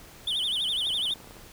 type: tone with vibrato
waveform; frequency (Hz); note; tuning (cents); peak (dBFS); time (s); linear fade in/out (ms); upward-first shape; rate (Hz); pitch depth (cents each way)
triangle; 3300; G#7; -12; -24; 0.27-1.14; 5; sine; 12; 190
type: clicks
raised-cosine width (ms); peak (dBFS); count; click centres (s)
1; -34; 12; 0.869 / 0.905 / 0.946 / 0.994 / 1.053 / 1.109 / 1.158 / 1.203 / 1.244 / 1.274 / 1.309 / 1.367
effects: pink hiss -49 dBFS RMS until 1.52 s